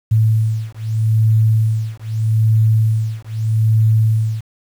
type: beating tone pair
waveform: sine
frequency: 110 / 110.8 Hz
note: A2 / A2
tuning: 0 / +13 cents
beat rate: 0.8 Hz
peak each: -15 / -15 dBFS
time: 0.11-4.41 s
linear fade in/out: 10 ms
effects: 7-bit